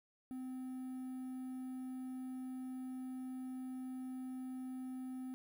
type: tone with quantisation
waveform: triangle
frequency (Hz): 257.4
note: C4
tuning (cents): -28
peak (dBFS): -40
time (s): 0.31-5.34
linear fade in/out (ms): 0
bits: 11
effects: none